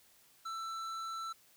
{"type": "tone with hard clipping", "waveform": "triangle", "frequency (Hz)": 1331, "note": "E6", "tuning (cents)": 16, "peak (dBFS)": -40, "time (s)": [0.45, 1.33], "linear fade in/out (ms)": 10, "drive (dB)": 14, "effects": ["white hiss -65 dBFS RMS until 1.56 s"]}